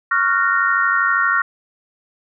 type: chord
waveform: sine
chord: Gb major seventh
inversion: second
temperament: just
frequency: 1110 / 1387.5 / 1480 / 1850 Hz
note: Db6 / F6 / Gb6 / Bb6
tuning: +2 / -12 / 0 / -14 cents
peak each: -21 / -17 / -22 / -20 dBFS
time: 0.11-1.42 s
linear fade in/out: 5 ms
effects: none